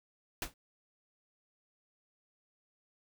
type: noise with exponential decay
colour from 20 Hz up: pink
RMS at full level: -31 dBFS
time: 0.42-0.54 s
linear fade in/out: 2 ms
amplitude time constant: 24 ms
effects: none